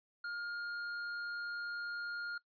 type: tone with hard clipping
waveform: sine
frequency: 1415 Hz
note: F6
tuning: 22 cents sharp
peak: -40 dBFS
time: 0.24-2.38 s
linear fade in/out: 5 ms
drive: 7 dB
effects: noise-tail reverb RT60 0.1 s tail -21 dB re dry + resampled to 11025 Hz